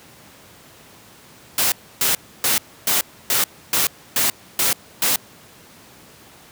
white noise bursts, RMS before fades -18 dBFS, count 9, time 1.58-5.16 s, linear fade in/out 2 ms, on 140 ms, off 290 ms, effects pink hiss -46 dBFS RMS until 6.51 s + high-pass 100 Hz 12 dB/octave

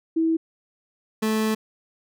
sine / 30% pulse tone pair in turn, 325.1 / 218.1 Hz, E4 / A3, -24 / -15 cents, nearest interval perfect fifth, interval 691 cents, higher first, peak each -18 dBFS, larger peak neither, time 0.16-0.37 / 1.22-1.55 s, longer second, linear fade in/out 10 ms, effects none

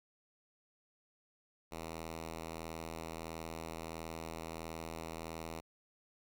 5% pulse tone, 81.5 Hz, E2, 19 cents flat, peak -31 dBFS, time 1.71-5.61 s, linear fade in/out 20 ms, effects none

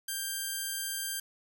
5% pulse tone, 1584 Hz, G6, 18 cents sharp, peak -22 dBFS, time 0.08-1.2 s, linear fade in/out 5 ms, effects none

